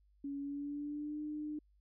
sine tone with pitch glide, 281 to 301.2 Hz, C#4 to D4, +24 to +44 cents, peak -38 dBFS, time 0.24-1.59 s, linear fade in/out 5 ms, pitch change +120 cents, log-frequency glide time 0.4-1.21 s, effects added 50 Hz sine -66 dBFS peak until 1.8 s

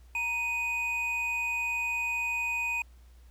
triangle tone pair together, 932.3 / 2489 Hz, A#5 / D#7, 0 / 0 cents, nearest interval octave + perfect fourth, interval 1700 cents, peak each -36 / -27 dBFS, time 0.15-2.82 s, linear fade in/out 2 ms, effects added 60 Hz sine -51 dBFS peak until 3.3 s + pink hiss -66 dBFS RMS until 3.3 s

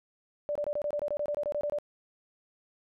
sine tone bursts, 587.3 Hz, D5, in tune, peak -28 dBFS, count 15, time 0.49-1.786 s, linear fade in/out 0 ms, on 64 ms, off 24 ms, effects none

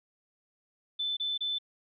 sine tone bursts, 3520 Hz, A7, in tune, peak -29 dBFS, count 3, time 0.99-1.586 s, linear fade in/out 10 ms, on 180 ms, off 28 ms, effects none

